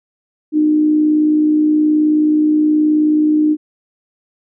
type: tone with amplitude modulation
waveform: sine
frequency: 304.7 Hz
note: D#4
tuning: 36 cents flat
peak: -8 dBFS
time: 0.52-3.57 s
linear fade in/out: 50 ms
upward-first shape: sine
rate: 58.9 Hz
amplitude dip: 35%
effects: none